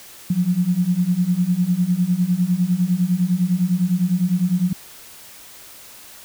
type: beating tone pair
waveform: sine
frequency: 173.6 / 183.5 Hz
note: F3 / F#3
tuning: -10 / -14 cents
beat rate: 9.9 Hz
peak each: -20 / -18 dBFS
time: 0.3-4.73 s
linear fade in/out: 5 ms
effects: white hiss -42 dBFS RMS until 6.24 s